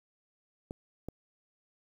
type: clicks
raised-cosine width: 2 ms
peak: -25 dBFS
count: 2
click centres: 0.709 / 1.086 s
effects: 9-bit